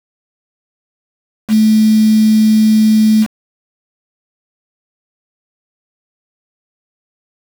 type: tone with quantisation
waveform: sine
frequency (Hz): 217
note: A3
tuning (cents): -24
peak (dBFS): -6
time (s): 1.48-3.27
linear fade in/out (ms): 50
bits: 4
effects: none